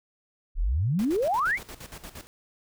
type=exponential sweep; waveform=sine; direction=up; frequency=31.6 to 2383 Hz; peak=-22 dBFS; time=0.55-1.59 s; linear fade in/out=50 ms
type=noise with tremolo; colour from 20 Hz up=pink; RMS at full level=-41 dBFS; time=0.99-2.27 s; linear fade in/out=0 ms; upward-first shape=square; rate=8.6 Hz; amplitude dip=75%
effects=none